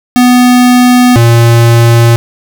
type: tone pair in turn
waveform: square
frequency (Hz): 247.8 / 116.95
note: B3 / A#2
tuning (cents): +6 / +6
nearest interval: octave + minor second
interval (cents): 1300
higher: first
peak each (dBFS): -3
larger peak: neither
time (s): 0.16-1.16 / 1.16-2.16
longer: neither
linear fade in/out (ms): 0
effects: none